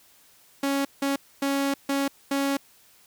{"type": "tone bursts at uneven times", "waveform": "sawtooth", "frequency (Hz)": 277.2, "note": "C#4", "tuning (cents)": 0, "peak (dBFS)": -19, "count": 5, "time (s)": [[0.63, 0.85], [1.02, 1.16], [1.42, 1.74], [1.89, 2.08], [2.31, 2.57]], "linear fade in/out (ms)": 5, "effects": ["white hiss -57 dBFS RMS until 3.06 s"]}